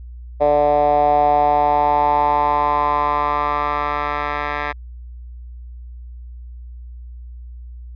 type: tone with band-pass filter sweep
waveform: 10% pulse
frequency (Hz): 146.83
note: D3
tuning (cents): 0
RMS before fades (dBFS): -17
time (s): 0.4-4.73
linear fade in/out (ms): 20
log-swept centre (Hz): 620 to 1500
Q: 5
effects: added 60 Hz sine -32 dBFS peak until 7.95 s + resampled to 11025 Hz